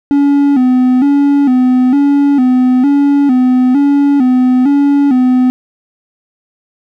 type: tone with vibrato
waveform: triangle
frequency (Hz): 267.9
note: C4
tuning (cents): +41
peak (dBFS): -4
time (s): 0.11-5.5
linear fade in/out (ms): 0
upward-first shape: square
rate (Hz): 1.1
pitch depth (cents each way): 98
effects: none